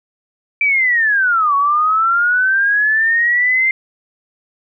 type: linear two-way sweep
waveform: sine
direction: down then up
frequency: 2347 to 1108.7 to 2102 Hz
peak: -11 dBFS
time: 0.61-3.71 s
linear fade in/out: 2 ms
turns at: 1.55 s
effects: none